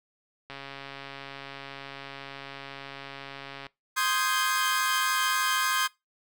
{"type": "click train", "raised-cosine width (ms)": 0.3, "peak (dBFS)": -24, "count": 438, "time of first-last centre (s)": [0.5, 3.667], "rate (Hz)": 138}
{"type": "chord", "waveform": "sawtooth", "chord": "Ab major seventh", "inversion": "first", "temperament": "equal", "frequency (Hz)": [1046.5, 1244.5, 1568, 1661.2], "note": ["C6", "Eb6", "G6", "Ab6"], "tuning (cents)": [0, 0, 0, 0], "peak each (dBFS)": [-25, -27, -26, -28], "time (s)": [3.96, 5.88], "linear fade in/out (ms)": 20}
{"effects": ["noise-tail reverb RT60 0.2 s tail -22 dB re dry"]}